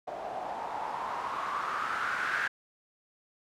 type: noise with low-pass filter sweep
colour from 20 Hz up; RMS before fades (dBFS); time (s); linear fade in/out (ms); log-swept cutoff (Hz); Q
blue; -34; 0.07-2.48; 10; 680 to 1600; 5.1
effects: none